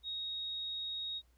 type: tone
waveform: sine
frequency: 3760 Hz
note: A#7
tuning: 14 cents sharp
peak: -37 dBFS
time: 0.03-1.22 s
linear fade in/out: 50 ms
effects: added 60 Hz sine -65 dBFS peak until 1.37 s + pink hiss -75 dBFS RMS until 1.37 s